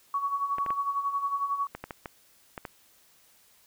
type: tone with tremolo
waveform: sine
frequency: 1122 Hz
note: C#6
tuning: 21 cents sharp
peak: -24 dBFS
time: 0.14-1.67 s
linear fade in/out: 2 ms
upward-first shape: sine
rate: 11 Hz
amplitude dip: 65%
type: clicks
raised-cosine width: 0.5 ms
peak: -21 dBFS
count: 9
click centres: 0.584 / 0.663 / 0.705 / 1.75 / 1.84 / 1.908 / 2.058 / 2.578 / 2.652 s
effects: white hiss -61 dBFS RMS until 3.66 s